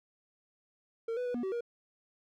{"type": "tone with pitch steps", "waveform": "triangle", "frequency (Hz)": [456.6, 495.7, 490.4, 241.7, 382.1, 473.7], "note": ["A#4", "B4", "B4", "B3", "G4", "A#4"], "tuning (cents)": [-36, 6, -12, -37, -44, 28], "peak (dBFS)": -30, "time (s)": [1.08, 1.608], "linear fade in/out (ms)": 5, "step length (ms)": 88, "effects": []}